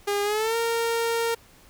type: tone with pitch glide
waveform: sawtooth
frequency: 406.8 to 461.9 Hz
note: G#4 to A#4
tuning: -36 to -16 cents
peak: -19 dBFS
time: 0.07-1.35 s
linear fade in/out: 10 ms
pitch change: +220 cents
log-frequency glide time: 0.23-0.56 s
effects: pink hiss -54 dBFS RMS until 1.69 s